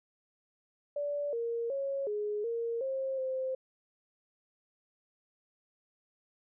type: tone with pitch steps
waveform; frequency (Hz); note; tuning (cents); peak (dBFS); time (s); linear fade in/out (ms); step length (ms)
sine; 579 / 465.8 / 550 / 417.9 / 464.3 / 533 / 522; D5 / A#4 / C#5 / G#4 / A#4 / C5 / C5; -25 / -1 / -14 / +11 / -7 / +32 / -4; -31; 0.96-3.55; 5; 370
effects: none